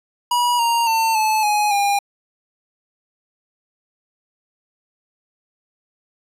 square tone with pitch steps, 968 / 933.4 / 900.1 / 867.9 / 836.9 / 807 Hz, B5 / A#5 / A5 / A5 / G#5 / G#5, -35 / +2 / +39 / -24 / +13 / -50 cents, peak -16 dBFS, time 0.31-1.99 s, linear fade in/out 5 ms, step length 280 ms, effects resampled to 32000 Hz

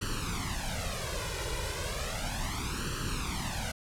pink noise with flanger, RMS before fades -34 dBFS, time 0.01-3.72 s, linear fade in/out 10 ms, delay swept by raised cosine 0.68 to 2.08 ms, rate 0.34 Hz, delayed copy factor +0.85, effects low-pass 10000 Hz 12 dB/octave

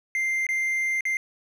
triangle tone with dropouts, 2093 Hz, C7, in tune, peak -21 dBFS, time 0.15-1.17 s, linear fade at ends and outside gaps 1 ms, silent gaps 0.467-0.489 / 1.008-1.053 s, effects none

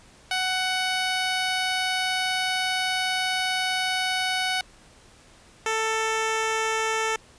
10% pulse tone pair in turn, 745 / 443 Hz, F#5 / A4, +12 / +12 cents, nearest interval major sixth, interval 900 cents, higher first, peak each -15 dBFS, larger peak neither, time 0.31-4.61 / 5.66-7.16 s, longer first, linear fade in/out 2 ms, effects pink hiss -53 dBFS RMS until 7.38 s + resampled to 22050 Hz

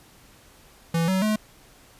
square tone with pitch steps, 166.2 / 188.72 / 214.3 Hz, E3 / F#3 / A3, +15 / +34 / -45 cents, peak -21 dBFS, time 0.94-1.36 s, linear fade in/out 5 ms, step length 140 ms, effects pink hiss -53 dBFS RMS until 1.99 s + resampled to 32000 Hz

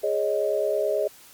sine chord, Ab suspended fourth, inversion none, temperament just, 415.3 / 553.7 / 623 Hz, Ab4 / Db5 / Eb5, 0 / -2 / +2 cents, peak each -26 / -27 / -25 dBFS, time 0.03-1.08 s, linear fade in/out 10 ms, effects white hiss -50 dBFS RMS until 1.33 s + Opus 48 kbps

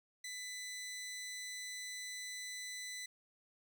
15% pulse tone, 2000 Hz, B6, 21 cents sharp, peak -37 dBFS, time 0.24-3.06 s, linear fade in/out 5 ms, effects none

